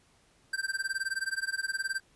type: tone with tremolo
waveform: square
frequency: 1568 Hz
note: G6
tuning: in tune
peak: -28 dBFS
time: 0.53-2 s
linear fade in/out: 5 ms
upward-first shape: sine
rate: 19 Hz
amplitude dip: 95%
effects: pink hiss -65 dBFS RMS until 2.15 s + resampled to 24000 Hz